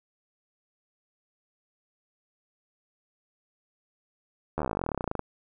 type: slowing click train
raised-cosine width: 1 ms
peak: -15 dBFS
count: 27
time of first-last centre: 4.58-5.193 s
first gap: 12 ms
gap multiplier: 1.05
effects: none